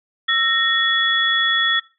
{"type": "tone cluster", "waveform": "sine", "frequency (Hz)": [1329, 1852, 3390], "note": ["E6", "A#6", "G#7"], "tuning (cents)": [14, -12, 35], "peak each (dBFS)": [-24, -19, -18], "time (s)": [0.28, 1.8], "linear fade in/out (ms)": 10, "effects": ["noise-tail reverb RT60 0.3 s tail -18 dB re dry"]}